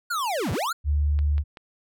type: linear two-way sweep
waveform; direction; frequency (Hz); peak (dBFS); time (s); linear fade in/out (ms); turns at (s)
square; down then up; 1480 to 68.8 to 1480; -25; 0.1-0.73; 10; 0.52
type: tone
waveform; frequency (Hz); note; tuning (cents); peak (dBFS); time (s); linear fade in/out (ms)
sine; 73.42; D2; 0; -19; 0.84-1.44; 50
type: click train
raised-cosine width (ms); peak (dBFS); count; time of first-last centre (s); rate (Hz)
0.3; -26; 3; 1.19-1.572; 5.24
effects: none